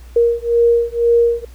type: beating tone pair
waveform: sine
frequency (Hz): 468.8 / 470.8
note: A#4 / A#4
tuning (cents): +10 / +17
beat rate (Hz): 2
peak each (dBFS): -14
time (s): 0.16-1.45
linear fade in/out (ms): 5
effects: added 60 Hz sine -35 dBFS peak until 1.54 s + pink hiss -49 dBFS RMS until 1.54 s